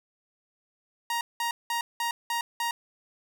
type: tone bursts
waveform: sawtooth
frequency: 938 Hz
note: A#5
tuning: 11 cents sharp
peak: -23 dBFS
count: 6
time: 1.1-2.71 s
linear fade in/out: 2 ms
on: 110 ms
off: 190 ms
effects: none